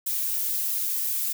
violet noise with flanger, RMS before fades -27 dBFS, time 0.06-1.33 s, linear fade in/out 10 ms, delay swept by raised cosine 0.96 to 6.46 ms, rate 3 Hz, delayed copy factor +0.75, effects none

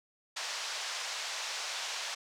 white band-pass noise, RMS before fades -38 dBFS, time 0.36-2.15 s, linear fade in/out 10 ms, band 600 to 6300 Hz, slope 24 dB/octave, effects none

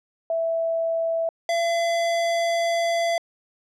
sine / square tone pair in turn, 659.3 / 677.1 Hz, E5 / E5, 0 / +46 cents, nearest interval unison, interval 46 cents, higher second, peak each -21 dBFS, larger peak neither, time 0.3-1.29 / 1.49-3.18 s, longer second, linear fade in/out 2 ms, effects low-pass 7000 Hz 12 dB/octave

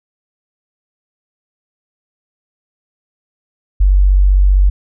sine tone, 47.67 Hz, G1, 48 cents flat, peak -6 dBFS, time 3.8-4.7 s, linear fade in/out 10 ms, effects none

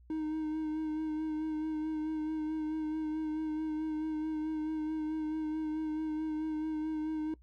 triangle tone with vibrato, 311.1 Hz, D#4, in tune, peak -30 dBFS, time 0.1-7.34 s, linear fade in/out 2 ms, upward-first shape sine, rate 4.6 Hz, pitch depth 24 cents each way, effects noise-tail reverb RT60 0.1 s tail -21 dB re dry + added 60 Hz sine -56 dBFS peak until 7.42 s

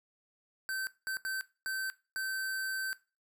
square tone bursts at uneven times, 1545 Hz, G6, 26 cents flat, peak -34 dBFS, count 5, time 0.69-0.87 / 1.07-1.17 / 1.25-1.41 / 1.66-1.9 / 2.16-2.93 s, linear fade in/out 0 ms, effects noise-tail reverb RT60 0.3 s tail -18 dB re dry

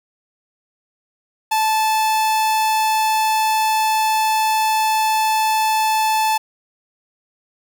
45% pulse tone, 873 Hz, A5, 14 cents flat, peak -15 dBFS, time 1.51-6.38 s, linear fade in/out 10 ms, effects 9-bit

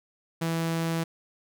sawtooth tone, 164.81 Hz, E3, in tune, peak -22 dBFS, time 0.41-1.04 s, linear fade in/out 10 ms, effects none

